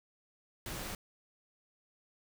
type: noise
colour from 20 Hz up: pink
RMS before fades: -41 dBFS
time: 0.66-0.95 s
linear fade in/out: 2 ms
effects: none